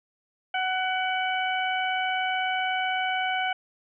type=harmonic tone with a mistuned harmonic; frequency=746 Hz; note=F#5; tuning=14 cents sharp; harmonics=1 / 2 / 3 / 4; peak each=-27 / -30 / -32 / -33 dBFS; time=0.54-3.53 s; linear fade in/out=5 ms; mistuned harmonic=3; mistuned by=+26 cents; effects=none